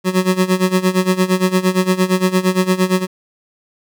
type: tone with tremolo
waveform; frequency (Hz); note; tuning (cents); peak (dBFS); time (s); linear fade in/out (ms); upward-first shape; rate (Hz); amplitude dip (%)
25% pulse; 185; F#3; 0; -6; 0.04-3.07; 50; sine; 8.7; 85
effects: none